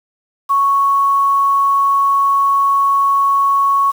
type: tone with quantisation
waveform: sine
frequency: 1108.7 Hz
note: C#6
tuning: in tune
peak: -10 dBFS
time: 0.49-3.92 s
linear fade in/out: 20 ms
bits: 6
effects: none